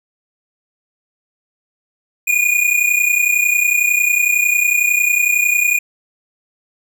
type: tone pair together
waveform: square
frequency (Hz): 2430 / 2461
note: D#7 / D#7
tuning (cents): -42 / -20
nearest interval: unison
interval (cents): 22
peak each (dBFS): -16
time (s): 2.27-5.79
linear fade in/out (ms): 10
effects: none